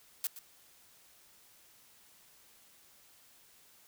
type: noise with echo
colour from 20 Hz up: blue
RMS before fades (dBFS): -33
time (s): 0.24-0.27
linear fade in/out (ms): 2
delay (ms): 120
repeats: 1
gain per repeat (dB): -14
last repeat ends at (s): 0.39
effects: white hiss -62 dBFS RMS until 3.87 s